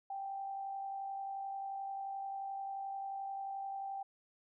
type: tone with amplitude modulation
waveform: sine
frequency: 784 Hz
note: G5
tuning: in tune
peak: -37 dBFS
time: 0.1-4.03 s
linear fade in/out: 5 ms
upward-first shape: sine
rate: 51.4 Hz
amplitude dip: 35%
effects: none